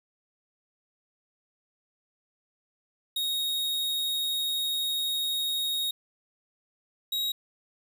45% pulse tone pair in turn, 3752 / 3813 Hz, A#7 / A#7, +11 / +38 cents, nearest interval unison, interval 27 cents, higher second, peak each -27 dBFS, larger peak neither, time 3.16-5.91 / 7.12-7.32 s, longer first, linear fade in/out 5 ms, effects 11-bit

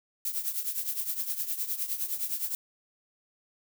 violet noise with tremolo, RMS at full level -29 dBFS, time 0.25-2.55 s, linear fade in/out 2 ms, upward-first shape triangle, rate 9.7 Hz, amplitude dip 80%, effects none

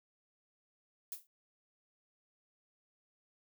violet noise with exponential decay, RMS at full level -38 dBFS, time 1.12-1.27 s, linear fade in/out 1 ms, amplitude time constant 31 ms, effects none

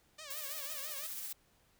5% pulse tone with vibrato, 587.3 Hz, D5, in tune, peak -35 dBFS, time 0.18-1.07 s, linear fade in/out 10 ms, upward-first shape triangle, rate 6 Hz, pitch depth 160 cents each way
blue noise with tremolo, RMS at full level -41 dBFS, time 0.3-1.33 s, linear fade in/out 5 ms, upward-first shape triangle, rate 15 Hz, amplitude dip 35%
effects pink hiss -70 dBFS RMS until 1.79 s

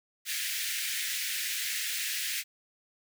pink high-pass noise, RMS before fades -33 dBFS, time 0.25-2.44 s, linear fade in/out 50 ms, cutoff 1700 Hz, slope 48 dB/octave, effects none

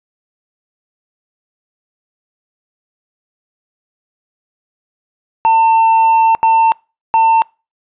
triangle tone bursts at uneven times, 899 Hz, A5, 37 cents sharp, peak -5 dBFS, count 3, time 5.45-6.35 / 6.43-6.72 / 7.14-7.42 s, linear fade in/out 0 ms, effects noise-tail reverb RT60 0.3 s tail -26 dB re dry + resampled to 8000 Hz

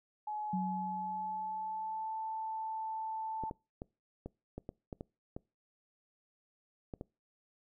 sine tone with pitch glide, 848 to 881.5 Hz, G#5 to A5, +36 to +3 cents, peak -36 dBFS, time 0.27-3.5 s, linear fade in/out 5 ms, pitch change +67 cents, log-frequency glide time 0.58-2.17 s
sine tone with exponential decay, 185 Hz, F#3, in tune, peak -31 dBFS, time 0.53-2.05 s, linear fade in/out 5 ms, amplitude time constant 330 ms
clicks, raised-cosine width 2 ms, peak -28 dBFS, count 11, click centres 3.437 / 3.511 / 3.819 / 4.26 / 4.58 / 4.691 / 4.928 / 5.009 / 5.365 / 6.938 / 7.011 s
effects noise-tail reverb RT60 0.3 s tail -25 dB re dry

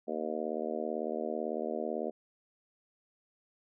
harmonic tone, 78 Hz, D#2, 5 cents sharp, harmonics 3 / 4 / 5 / 6 / 7 / 8 / 9, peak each -40 / -42 / -39 / -39 / -41 / -39 / -43 dBFS, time 0.07-2.11 s, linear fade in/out 20 ms, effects none

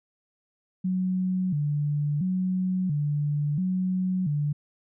sine tone with vibrato, 164.81 Hz, E3, in tune, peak -23 dBFS, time 0.84-4.53 s, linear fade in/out 10 ms, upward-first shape square, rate 0.73 Hz, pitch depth 200 cents each way, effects none

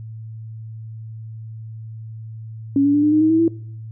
sine tone with pitch steps, 278.5 / 285.5 / 292.7 / 300 / 307.6 / 315.3 / 323.3 / 331.4 Hz, C#4 / D4 / D4 / D4 / D#4 / D#4 / E4 / E4, +8 / -49 / -6 / +37 / -20 / +23 / -34 / +9 cents, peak -12 dBFS, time 2.76-3.48 s, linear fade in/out 2 ms, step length 90 ms, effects noise-tail reverb RT60 0.6 s tail -21 dB re dry + added 111 Hz sine -31 dBFS peak until 3.91 s

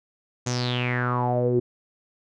sawtooth tone with low-pass filter sweep, 123.47 Hz, B2, in tune, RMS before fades -24 dBFS, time 0.46-1.6 s, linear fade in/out 10 ms, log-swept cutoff 6800 to 340 Hz, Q 7.6, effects none

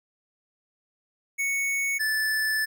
square tone pair in turn, 2217 / 1748 Hz, C#7 / A6, 0 / -12 cents, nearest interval major third, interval 412 cents, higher first, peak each -25 / -24 dBFS, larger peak second, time 1.38-1.99 / 1.99-2.66 s, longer second, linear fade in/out 20 ms, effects none

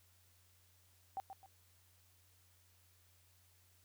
sine tone with echo, 776 Hz, G5, 18 cents flat, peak -38 dBFS, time 1.17-1.2 s, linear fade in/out 0 ms, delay 130 ms, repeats 2, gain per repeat -9 dB, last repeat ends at 1.46 s, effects added 90 Hz sine -70 dBFS peak until 3.84 s + white hiss -71 dBFS RMS until 3.84 s

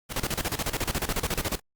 pink noise with tremolo, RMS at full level -27 dBFS, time 0.09-1.6 s, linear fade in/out 50 ms, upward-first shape square, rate 14 Hz, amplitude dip 80%, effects Opus 48 kbps

